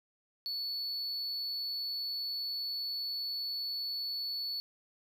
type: tone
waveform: triangle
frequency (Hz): 4435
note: C#8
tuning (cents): 0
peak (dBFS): -33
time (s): 0.46-4.6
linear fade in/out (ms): 0
effects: none